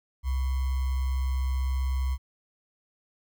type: tone with sample-and-hold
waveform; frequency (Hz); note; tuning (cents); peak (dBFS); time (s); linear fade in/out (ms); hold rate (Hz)
sine; 65.41; C2; 0; -24; 0.23-2.18; 50; 1050
effects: none